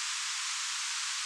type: band-pass noise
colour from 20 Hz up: white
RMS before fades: -35 dBFS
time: 0-1.25 s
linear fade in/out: 0 ms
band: 1000 to 8000 Hz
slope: 48 dB/octave
effects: none